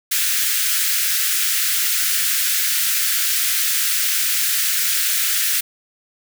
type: high-pass noise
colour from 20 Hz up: white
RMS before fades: -19 dBFS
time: 0.11-5.61 s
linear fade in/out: 10 ms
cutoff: 1400 Hz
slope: 48 dB/octave
effects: none